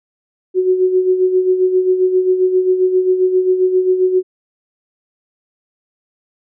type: tone with tremolo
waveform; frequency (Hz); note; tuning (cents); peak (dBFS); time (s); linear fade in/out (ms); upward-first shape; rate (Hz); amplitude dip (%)
sine; 370; F#4; 0; -8; 0.54-4.23; 50; sine; 7.5; 60
effects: none